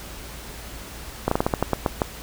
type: slowing click train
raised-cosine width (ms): 1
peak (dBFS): -5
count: 10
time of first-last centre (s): 1.28-2.018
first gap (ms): 34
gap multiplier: 1.21
effects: added 56 Hz sine -40 dBFS peak until 2.22 s + pink hiss -39 dBFS RMS until 2.22 s